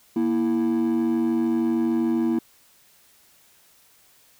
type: tone pair together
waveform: triangle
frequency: 236.5 / 329.6 Hz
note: A#3 / E4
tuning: +25 / 0 cents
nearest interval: tritone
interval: 575 cents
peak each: -19 dBFS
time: 0.16-2.39 s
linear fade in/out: 5 ms
effects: tanh soft clip ceiling -15 dBFS + white hiss -57 dBFS RMS until 4.39 s